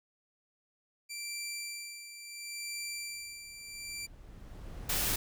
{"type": "tone with tremolo", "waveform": "15% pulse", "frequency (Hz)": 2349, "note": "D7", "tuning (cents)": 0, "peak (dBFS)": -30, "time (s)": [1.09, 4.07], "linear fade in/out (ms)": 20, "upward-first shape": "sine", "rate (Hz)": 0.72, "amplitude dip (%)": 65}
{"type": "noise with exponential growth", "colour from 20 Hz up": "brown", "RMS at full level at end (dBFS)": -37, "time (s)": [2.63, 5.16], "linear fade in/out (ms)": 5, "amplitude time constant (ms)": 550}
{"type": "noise", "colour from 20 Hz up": "white", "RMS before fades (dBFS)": -32, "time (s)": [4.89, 5.16], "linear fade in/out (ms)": 5}
{"effects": []}